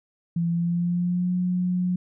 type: tone with pitch glide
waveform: sine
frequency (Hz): 169.3 to 180.41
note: E3 to F#3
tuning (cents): +46 to -43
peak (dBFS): -21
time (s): 0.36-1.96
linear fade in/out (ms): 5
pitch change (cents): +111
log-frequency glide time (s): 0.5-1.32
effects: none